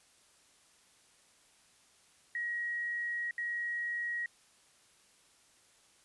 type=tone bursts at uneven times; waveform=sine; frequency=1899 Hz; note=A#6; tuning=32 cents sharp; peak=-33 dBFS; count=2; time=2.35-3.31 / 3.38-4.26 s; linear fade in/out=2 ms; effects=white hiss -65 dBFS RMS until 6.04 s + resampled to 24000 Hz